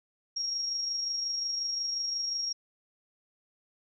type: tone with amplitude modulation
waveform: sine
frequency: 5588 Hz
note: F8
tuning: in tune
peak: -28 dBFS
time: 0.36-2.53 s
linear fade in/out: 10 ms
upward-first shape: sine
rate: 25.6 Hz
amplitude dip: 35%
effects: none